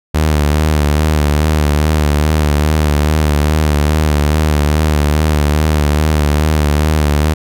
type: tone with vibrato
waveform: sawtooth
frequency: 75.5 Hz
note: D2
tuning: 48 cents sharp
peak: -6 dBFS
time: 0.14-7.34 s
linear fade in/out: 10 ms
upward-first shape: sine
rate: 2.4 Hz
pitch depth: 52 cents each way
effects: none